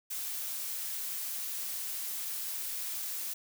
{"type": "noise", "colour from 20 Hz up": "blue", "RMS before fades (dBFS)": -37, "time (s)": [0.1, 3.34], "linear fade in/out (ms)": 10, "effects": []}